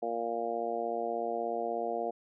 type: harmonic tone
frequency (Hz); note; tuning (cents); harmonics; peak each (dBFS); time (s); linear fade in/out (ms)
116.54; A#2; 0; 2 / 3 / 4 / 5 / 6 / 7; -44 / -40 / -36 / -39 / -34 / -44; 0.02-2.11; 10
effects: none